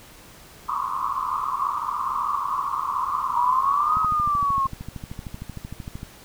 pink band-pass noise, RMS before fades -26 dBFS, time 0.68-4.06 s, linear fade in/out 10 ms, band 1000 to 1200 Hz, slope 96 dB/octave
sine exponential two-way sweep, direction up then down, 946 to 1277 to 1070 Hz, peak -19 dBFS, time 3.36-4.67 s, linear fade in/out 5 ms, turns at 3.99 s
click train, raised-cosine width 5 ms, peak -21 dBFS, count 28, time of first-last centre 3.97-6.031 s, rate 13.1 Hz
effects pink hiss -47 dBFS RMS until 6.24 s

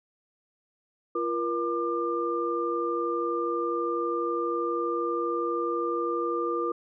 sine tone cluster, 343.2 / 475.5 / 1196 Hz, F4 / A#4 / D6, -30 / +34 / +31 cents, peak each -30 dBFS, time 1.15-6.72 s, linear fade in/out 5 ms, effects none

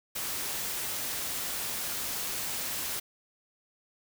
white noise, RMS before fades -34 dBFS, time 0.15-3 s, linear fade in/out 10 ms, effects none

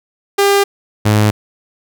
sawtooth tone pair in turn, 400 / 105.95 Hz, G4 / G#2, +35 / +35 cents, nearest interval octave + major seventh, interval 2300 cents, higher first, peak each -5 dBFS, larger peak neither, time 0.38-0.64 / 1.05-1.31 s, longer neither, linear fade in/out 10 ms, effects none

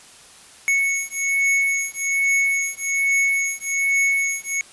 square beating tone pair, 2209 / 2210.2 Hz, C#7 / C#7, -7 / -6 cents, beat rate 1.2 Hz, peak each -22 dBFS, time 0.68-4.61 s, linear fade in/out 0 ms, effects white hiss -46 dBFS RMS until 4.72 s + resampled to 24000 Hz

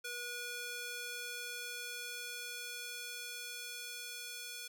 square tone with high-pass filter sweep, 483.8 Hz, B4, 36 cents flat, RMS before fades -44 dBFS, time 0.04-4.68 s, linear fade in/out 10 ms, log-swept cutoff 1300 to 2800 Hz, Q 0.73, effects none

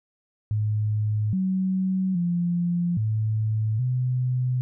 sine tone with pitch steps, 106.5 / 188.2 / 173.9 / 109 / 126.4 Hz, G#2 / F#3 / F3 / A2 / B2, +44 / +30 / -7 / -16 / +41 cents, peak -21 dBFS, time 0.51-4.61 s, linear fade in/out 0 ms, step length 820 ms, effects none

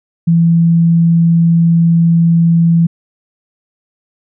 sine tone, 167.4 Hz, E3, 27 cents sharp, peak -6 dBFS, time 0.27-2.87 s, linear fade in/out 10 ms, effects none

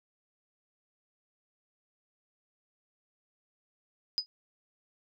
sine tone with exponential decay, 4978 Hz, D#8, in tune, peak -22 dBFS, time 4.18-4.26 s, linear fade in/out 0 ms, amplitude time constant 17 ms, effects none

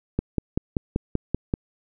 click train, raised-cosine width 3 ms, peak -9 dBFS, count 8, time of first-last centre 0.19-1.539 s, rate 5.19 Hz, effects none

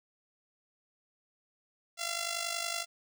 5% pulse tone with amplitude modulation, 683 Hz, F5, 39 cents flat, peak -19 dBFS, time 1.97-2.86 s, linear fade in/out 50 ms, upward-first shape sine, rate 50.7 Hz, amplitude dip 65%, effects none

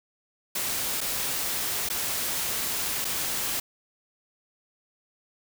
white noise with dropouts, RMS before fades -29 dBFS, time 0.55-3.6 s, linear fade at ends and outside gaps 5 ms, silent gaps 1.007-1.012 / 1.89-1.899 / 3.046-3.05 s, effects none

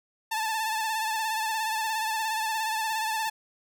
sawtooth tone with vibrato, 880 Hz, A5, in tune, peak -23 dBFS, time 0.31-3.3 s, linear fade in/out 10 ms, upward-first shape sine, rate 17 Hz, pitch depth 45 cents each way, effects none

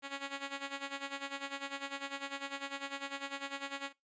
5% pulse tone with tremolo, 277.2 Hz, C#4, in tune, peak -25 dBFS, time 0.02-3.93 s, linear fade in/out 50 ms, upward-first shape sine, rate 10 Hz, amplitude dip 80%, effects noise-tail reverb RT60 0.2 s tail -21 dB re dry + resampled to 16000 Hz

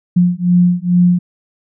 sine beating tone pair, 176.2 / 178.5 Hz, F3 / F3, +16 / +38 cents, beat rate 2.3 Hz, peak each -12 dBFS, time 0.16-1.19 s, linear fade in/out 10 ms, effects none

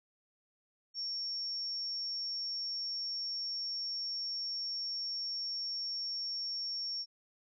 sine tone, 5490 Hz, F8, 31 cents flat, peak -35 dBFS, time 0.94-7.06 s, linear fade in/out 50 ms, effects none

